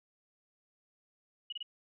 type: tone bursts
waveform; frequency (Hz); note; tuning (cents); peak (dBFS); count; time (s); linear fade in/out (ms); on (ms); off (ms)
sine; 2913; F#7; -28; -37; 3; 1.5-1.629; 5; 25; 27
effects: none